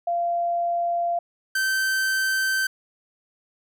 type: tone pair in turn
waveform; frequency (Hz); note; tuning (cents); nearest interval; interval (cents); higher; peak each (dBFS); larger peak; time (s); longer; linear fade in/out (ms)
sine / 45% pulse; 690 / 1549; F5 / G6; -21 / -21; octave + major second; 1400; second; -21 / -21; neither; 0.07-1.19 / 1.55-2.67; neither; 5
effects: none